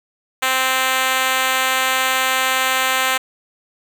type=tone with high-pass filter; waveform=5% pulse; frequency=260.7 Hz; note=C4; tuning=6 cents flat; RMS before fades=-18 dBFS; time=0.42-3.18 s; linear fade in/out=10 ms; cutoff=640 Hz; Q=0.76; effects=7-bit